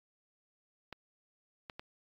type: clicks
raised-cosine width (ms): 0.3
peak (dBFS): -27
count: 3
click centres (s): 0.927 / 1.698 / 1.795
effects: AAC 48 kbps